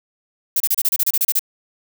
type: noise bursts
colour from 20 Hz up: violet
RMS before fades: -17 dBFS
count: 12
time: 0.56-1.394 s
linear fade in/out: 5 ms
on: 42 ms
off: 30 ms
effects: none